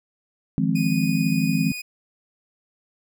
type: chord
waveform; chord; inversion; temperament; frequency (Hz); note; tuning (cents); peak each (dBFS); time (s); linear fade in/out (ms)
sine; F minor seventh; third; just; 157.15 / 174.61 / 209.5 / 261.9; Eb3 / F3 / Ab3 / C4; +18 / 0 / +15 / +2; -24; 0.58-1.72; 0
type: tone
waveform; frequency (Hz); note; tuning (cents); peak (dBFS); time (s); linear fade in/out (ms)
sawtooth; 2477; D#7; -8; -27; 0.75-1.82; 10
effects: none